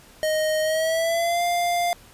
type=tone with pitch glide; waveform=square; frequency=622.3 to 698.5 Hz; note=D#5 to F5; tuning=0 to 0 cents; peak=-21 dBFS; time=0.23-1.93 s; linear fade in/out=0 ms; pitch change=+200 cents; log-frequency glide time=0.62-1.43 s; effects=pink hiss -50 dBFS RMS until 2.13 s + resampled to 32000 Hz